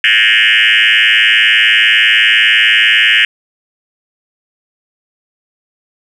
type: tone with frequency modulation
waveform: sine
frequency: 2349 Hz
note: D7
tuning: in tune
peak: -5 dBFS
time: 0.04-3.25 s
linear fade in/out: 2 ms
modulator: 110 Hz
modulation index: 6.6
effects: tanh soft clip ceiling -1 dBFS + 7-bit